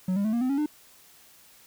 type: tone with pitch steps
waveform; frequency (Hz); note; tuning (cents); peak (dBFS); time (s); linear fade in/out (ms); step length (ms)
triangle; 185 / 200.6 / 217.5 / 235.8 / 255.7 / 277.2 / 300.5; F#3 / G3 / A3 / A#3 / C4 / C#4 / D4; 0 / +40 / -20 / +20 / -40 / 0 / +40; -21; 0.08-0.661; 5; 83
effects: white hiss -55 dBFS RMS until 1.66 s